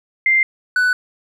sine / triangle tone pair in turn, 2093 / 1490.5 Hz, C7 / F#6, 0 / +12 cents, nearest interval tritone, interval 588 cents, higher first, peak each -11 dBFS, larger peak neither, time 0.26-0.43 / 0.76-0.93 s, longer neither, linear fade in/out 2 ms, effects none

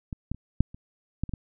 clicks, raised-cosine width 5 ms, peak -21 / -16 / -30 / -6 / -30 / -14 / -25 / -18 dBFS, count 8, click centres 0.128 / 0.316 / 0.346 / 0.606 / 0.745 / 1.236 / 1.293 / 1.337 s, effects none

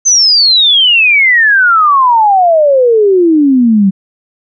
sine exponential sweep, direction down, 6272 to 187.4 Hz, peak -4 dBFS, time 0.05-3.91 s, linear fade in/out 20 ms, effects none

